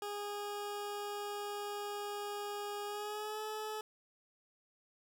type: tone with pitch glide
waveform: 20% pulse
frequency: 410.9 to 430.3 Hz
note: G#4 to A4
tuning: -18 to -39 cents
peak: -34 dBFS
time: 0.02-3.81 s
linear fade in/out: 2 ms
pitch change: +79 cents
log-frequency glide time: 2.86-3.41 s
effects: none